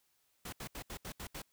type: noise bursts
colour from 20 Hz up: pink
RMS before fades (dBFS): -44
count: 7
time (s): 0.45-1.42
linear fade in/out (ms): 5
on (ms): 76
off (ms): 73
effects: white hiss -75 dBFS RMS until 1.52 s